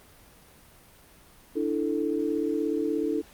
sine chord, D suspended second, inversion none, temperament just, 293.7 / 330.4 / 440.5 Hz, D4 / E4 / A4, 0 / +4 / +2 cents, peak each -29 dBFS, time 1.55-3.22 s, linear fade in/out 20 ms, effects pink hiss -54 dBFS RMS until 3.33 s + Opus 32 kbps

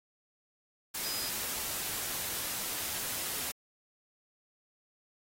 sine tone in noise, 4978 Hz, D#8, in tune, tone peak -38 dBFS, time 1.04-1.3 s, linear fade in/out 10 ms, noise white, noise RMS -36 dBFS, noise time 0.94-3.52 s, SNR -5 dB, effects AAC 48 kbps

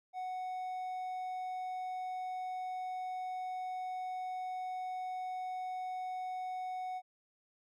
triangle tone, 740 Hz, F#5, in tune, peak -35 dBFS, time 0.13-7.02 s, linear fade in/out 50 ms, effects none

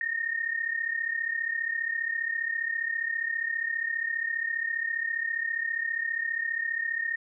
sine tone pair together, 1815.1 / 1850 Hz, A#6 / A#6, -47 / -14 cents, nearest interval unison, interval 33 cents, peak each -32 / -29 dBFS, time 0.01-7.16 s, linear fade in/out 2 ms, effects none

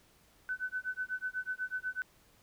sine tone with tremolo, 1508 Hz, F#6, 32 cents sharp, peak -31 dBFS, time 0.49-2.02 s, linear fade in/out 0 ms, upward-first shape sine, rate 8.1 Hz, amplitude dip 100%, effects pink hiss -65 dBFS RMS until 2.42 s

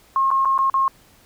sine tone with dropouts, 1076 Hz, C6, 48 cents sharp, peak -15 dBFS, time 0.16-0.88 s, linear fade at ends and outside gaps 1 ms, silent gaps 0.305-0.313 / 0.449-0.455 / 0.579-0.589 / 0.699-0.741 s, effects pink hiss -53 dBFS RMS until 1.25 s

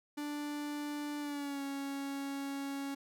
45% pulse tone with pitch glide, 293.7 to 277.2 Hz, D4 to C#4, 0 to 0 cents, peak -37 dBFS, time 0.17-2.95 s, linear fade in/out 10 ms, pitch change -100 cents, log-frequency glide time 1.2-1.62 s, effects none

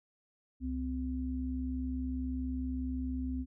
sine tone pair together, 67.6 / 256.9 Hz, C#2 / C4, -43 / -32 cents, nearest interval octave + major seventh, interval 2311 cents, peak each -36 / -35 dBFS, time 0.6-3.46 s, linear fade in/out 50 ms, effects none

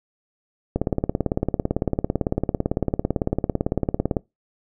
click train, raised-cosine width 2 ms, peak -7 dBFS, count 62, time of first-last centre 0.76-4.168 s, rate 17.9 Hz, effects noise-tail reverb RT60 0.2 s tail -23 dB re dry

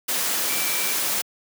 sine tone in noise, 2328 Hz, D7, 16 cents flat, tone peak -31 dBFS, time 0.49-0.93 s, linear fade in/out 10 ms, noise white, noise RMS -24 dBFS, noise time 0.08-1.22 s, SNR -10 dB, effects high-pass 200 Hz 12 dB/octave

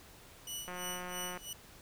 15% pulse tone with tremolo, 2952 Hz, F#7, 5 cents flat, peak -31 dBFS, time 0.47-1.53 s, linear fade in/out 2 ms, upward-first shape sine, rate 3 Hz, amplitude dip 90%
click train, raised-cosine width 0.5 ms, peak -28 dBFS, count 126, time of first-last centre 0.68-1.374 s, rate 180 Hz
effects pink hiss -56 dBFS RMS until 1.81 s

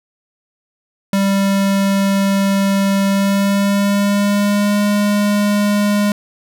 square tone with pitch glide, 196.7 to 205.6 Hz, G3 to G#3, +6 to -17 cents, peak -13 dBFS, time 1.13-6.12 s, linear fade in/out 2 ms, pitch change +77 cents, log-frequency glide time 3.08-4.79 s, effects none

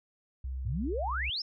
sine tone, 65 Hz, C2, 11 cents flat, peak -33 dBFS, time 0.44-1.3 s, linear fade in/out 5 ms
sine exponential sweep, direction up, 93.8 to 5460 Hz, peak -31 dBFS, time 0.65-1.42 s, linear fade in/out 5 ms
effects none

